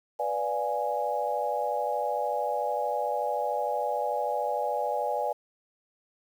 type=chord; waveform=sine; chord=B diminished seventh; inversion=none; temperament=equal; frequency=493.9 / 587.3 / 698.5 / 830.6 Hz; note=B4 / D5 / F5 / Ab5; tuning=0 / 0 / 0 / 0 cents; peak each=-33 / -31 / -34 / -30 dBFS; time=0.19-5.33 s; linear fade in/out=10 ms; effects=9-bit